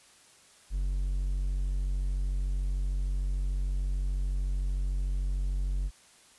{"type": "tone", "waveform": "triangle", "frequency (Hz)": 46.74, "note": "F#1", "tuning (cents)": 18, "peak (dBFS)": -25, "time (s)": [0.7, 5.91], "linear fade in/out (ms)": 50, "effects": ["white hiss -58 dBFS RMS until 6.38 s", "resampled to 24000 Hz"]}